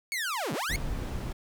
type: linear two-way sweep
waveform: sawtooth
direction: down then up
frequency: 2262 to 116.54 to 2262 Hz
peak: -26 dBFS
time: 0.12-0.76 s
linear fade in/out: 0 ms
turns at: 0.53 s
type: noise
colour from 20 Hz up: brown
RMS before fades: -33 dBFS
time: 0.69-1.33 s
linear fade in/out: 10 ms
effects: none